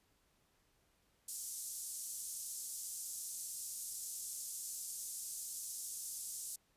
pink band-pass noise, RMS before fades -45 dBFS, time 1.28-6.56 s, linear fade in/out 5 ms, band 6600 to 12000 Hz, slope 24 dB/octave, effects pink hiss -75 dBFS RMS until 6.76 s + resampled to 32000 Hz

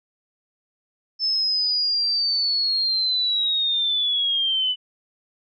sine linear sweep, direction down, 5274 to 2979 Hz, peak -19 dBFS, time 1.19-4.76 s, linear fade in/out 50 ms, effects none

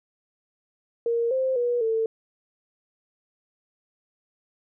sine tone with pitch steps, 466.8 / 523 / 483.2 / 447.4 Hz, A#4 / C5 / B4 / A4, +2 / -1 / -38 / +29 cents, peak -21 dBFS, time 1.06-2.06 s, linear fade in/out 2 ms, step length 250 ms, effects none

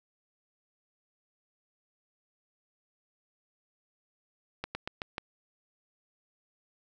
slowing click train, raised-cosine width 0.3 ms, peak -18 dBFS, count 5, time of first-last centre 4.64-5.181 s, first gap 110 ms, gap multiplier 1.14, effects none

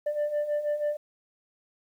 sine beating tone pair, 587.3 / 593.5 Hz, D5 / D5, 0 / +18 cents, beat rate 6.2 Hz, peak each -30 / -25 dBFS, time 0.06-0.97 s, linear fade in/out 10 ms, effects tanh soft clip ceiling -23 dBFS + 10-bit

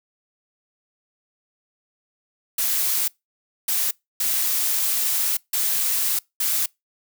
blue noise bursts at uneven times, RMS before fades -22 dBFS, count 5, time 2.58-3.08 / 3.68-3.91 / 4.2-5.37 / 5.53-6.19 / 6.4-6.66 s, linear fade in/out 5 ms, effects noise-tail reverb RT60 0.2 s tail -25 dB re dry

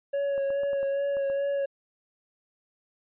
triangle tone with vibrato, 557 Hz, C#5, 8 cents sharp, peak -23 dBFS, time 0.13-1.66 s, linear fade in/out 10 ms, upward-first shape sine, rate 2.4 Hz, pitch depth 20 cents each way
clicks, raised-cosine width 1 ms, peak -30 dBFS, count 7, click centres 0.379 / 0.504 / 0.634 / 0.732 / 0.83 / 1.169 / 1.3 s
effects resampled to 8000 Hz

